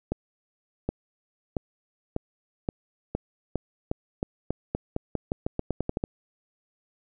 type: accelerating click train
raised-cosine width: 2 ms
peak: -13 dBFS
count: 21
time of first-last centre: 0.12-6.039 s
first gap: 770 ms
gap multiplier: 0.88
effects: none